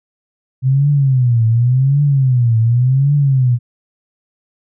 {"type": "tone with vibrato", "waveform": "sine", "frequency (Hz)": 127.8, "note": "C3", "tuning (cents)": -40, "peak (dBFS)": -9, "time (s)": [0.62, 3.59], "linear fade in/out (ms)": 50, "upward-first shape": "triangle", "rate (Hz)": 0.89, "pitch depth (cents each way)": 240, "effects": []}